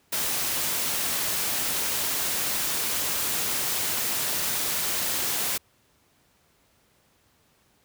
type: noise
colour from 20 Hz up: white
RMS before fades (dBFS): -27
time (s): 0.12-5.58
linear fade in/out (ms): 10
effects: pink hiss -64 dBFS RMS until 7.84 s + high-pass 60 Hz 12 dB/octave